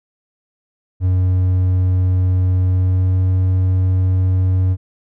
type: tone with pitch glide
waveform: triangle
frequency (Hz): 92 to 92.85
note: F#2 to F#2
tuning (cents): -9 to +7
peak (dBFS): -10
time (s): 1-4.77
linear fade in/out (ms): 50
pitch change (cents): +16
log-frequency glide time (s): 2.64-3.22
effects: none